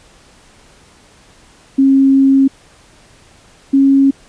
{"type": "tone pair in turn", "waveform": "sine", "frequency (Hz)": [270.6, 273.4], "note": ["C#4", "C#4"], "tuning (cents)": [-42, -24], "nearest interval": "unison", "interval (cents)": 18, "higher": "second", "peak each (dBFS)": -6, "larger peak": "neither", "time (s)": [[1.78, 2.48], [3.73, 4.11]], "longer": "first", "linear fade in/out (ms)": 10, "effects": ["pink hiss -46 dBFS RMS until 4.28 s", "resampled to 22050 Hz"]}